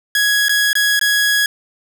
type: tone with dropouts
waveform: sawtooth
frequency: 1667 Hz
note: G#6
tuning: 6 cents sharp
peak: -9 dBFS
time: 0.15-1.46 s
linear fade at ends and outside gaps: 2 ms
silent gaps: 0.484-0.493 / 0.731-0.753 / 0.994-1.012 s
effects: none